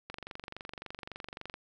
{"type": "click train", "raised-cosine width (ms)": 0.3, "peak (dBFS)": -25, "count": 35, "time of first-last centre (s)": [0.1, 1.541], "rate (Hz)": 23.6, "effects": []}